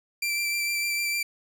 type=tone with vibrato; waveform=sawtooth; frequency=2349 Hz; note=D7; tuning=in tune; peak=-22 dBFS; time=0.22-1.23 s; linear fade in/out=5 ms; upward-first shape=square; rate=6.6 Hz; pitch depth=12 cents each way; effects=none